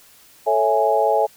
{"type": "chord", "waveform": "sine", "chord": "A major seventh", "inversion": "none", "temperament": "equal", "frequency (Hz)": [440, 554.4, 659.3, 830.6], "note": ["A4", "C#5", "E5", "G#5"], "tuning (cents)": [0, 0, 0, 0], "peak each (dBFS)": [-21, -21, -20, -19], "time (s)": [0.46, 1.27], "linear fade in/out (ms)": 20, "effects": ["white hiss -50 dBFS RMS until 1.36 s"]}